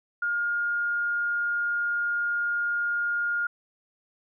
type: tone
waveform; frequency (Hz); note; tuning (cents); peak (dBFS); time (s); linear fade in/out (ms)
sine; 1418; F6; +26; -24; 0.22-3.47; 5
effects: none